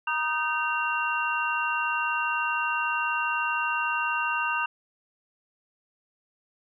sine tone cluster, 946 / 1233 / 1542 / 2756 Hz, A#5 / D#6 / G6 / F7, +25 / -16 / -29 / -24 cents, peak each -30 dBFS, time 0.07-4.66 s, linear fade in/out 5 ms, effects none

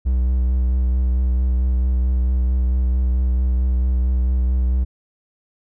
triangle tone with vibrato, 62.8 Hz, B1, 30 cents sharp, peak -13 dBFS, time 0.05-4.85 s, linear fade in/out 20 ms, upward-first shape triangle, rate 4.5 Hz, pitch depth 30 cents each way, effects none

